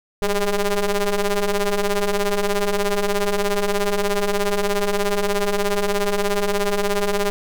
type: ring-modulated tone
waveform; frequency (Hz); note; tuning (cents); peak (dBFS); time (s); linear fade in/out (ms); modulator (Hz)
sawtooth; 201.6; G3; +49; -11; 0.22-7.3; 0; 210
effects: none